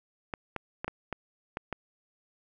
clicks, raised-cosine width 0.5 ms, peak -18 dBFS, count 7, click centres 0.338 / 0.563 / 0.845 / 0.88 / 1.127 / 1.571 / 1.727 s, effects none

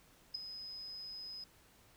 sine tone with ADSR envelope, 5050 Hz, D#8, 25 cents sharp, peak -32 dBFS, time 0.34-1.44 s, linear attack 12 ms, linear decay 5 ms, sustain -12 dB, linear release 3 ms, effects pink hiss -65 dBFS RMS until 1.96 s

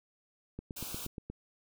click train, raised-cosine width 3 ms, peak -27 dBFS, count 7, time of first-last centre 0.59-1.3 s, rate 8.45 Hz
white band-stop noise, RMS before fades -42 dBFS, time 0.76-1.07 s, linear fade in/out 10 ms, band 1600 to 2300 Hz, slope 96 dB/octave
effects none

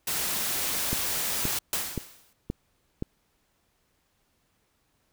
white noise, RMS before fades -29 dBFS, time 0.07-1.59 s, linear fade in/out 5 ms
click train, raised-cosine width 3 ms, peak -16 dBFS, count 5, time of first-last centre 0.93-3.024 s, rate 1.91 Hz
white noise with exponential decay, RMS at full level -26 dBFS, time 1.73-2.33 s, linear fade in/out 1 ms, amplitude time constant 130 ms
effects pink hiss -71 dBFS RMS until 5.12 s

